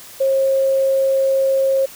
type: tone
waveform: sine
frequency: 538 Hz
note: C5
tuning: 48 cents sharp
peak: -13 dBFS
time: 0.2-1.86 s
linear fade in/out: 10 ms
effects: white hiss -39 dBFS RMS until 1.95 s